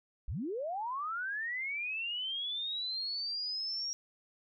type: linear sweep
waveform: sine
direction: up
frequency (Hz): 36.71 to 5650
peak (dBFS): -34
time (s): 0.28-3.93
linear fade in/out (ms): 0
effects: none